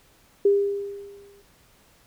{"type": "tone with exponential decay", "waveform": "sine", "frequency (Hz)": 401.4, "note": "G4", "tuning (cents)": 41, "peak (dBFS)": -13, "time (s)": [0.45, 1.42], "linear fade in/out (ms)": 5, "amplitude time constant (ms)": 210, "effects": ["pink hiss -58 dBFS RMS until 2.06 s"]}